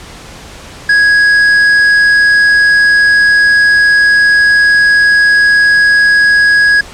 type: tone with tanh clipping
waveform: sine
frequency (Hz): 1661.2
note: G#6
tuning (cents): 0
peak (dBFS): -6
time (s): 0.89-6.81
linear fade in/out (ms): 5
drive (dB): 8
effects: pink hiss -31 dBFS RMS until 6.93 s + low-pass 8000 Hz 12 dB/octave